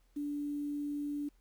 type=tone with quantisation; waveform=sine; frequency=290.6 Hz; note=D4; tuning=18 cents flat; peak=-34 dBFS; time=0.16-1.29 s; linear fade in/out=10 ms; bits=10; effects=added 42 Hz sine -65 dBFS peak until 1.4 s + pink hiss -75 dBFS RMS until 1.4 s